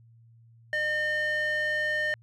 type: tone with band-pass filter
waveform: square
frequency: 607 Hz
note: D#5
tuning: 43 cents flat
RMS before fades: -28 dBFS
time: 0.73-2.14 s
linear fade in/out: 0 ms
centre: 1700 Hz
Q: 3
effects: added 115 Hz sine -53 dBFS peak until 2.22 s